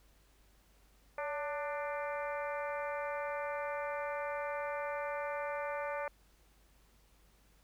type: harmonic tone with a mistuned harmonic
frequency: 296.5 Hz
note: D4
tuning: 17 cents sharp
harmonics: 2 / 3 / 4 / 5 / 6 / 7 / 8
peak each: -38 / -42 / -44 / -46 / -48 / -49 / -50 dBFS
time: 1.18-6.08 s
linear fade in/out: 2 ms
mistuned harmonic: 2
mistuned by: -63 cents
effects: added 50 Hz sine -65 dBFS peak until 7.63 s + pink hiss -69 dBFS RMS until 7.63 s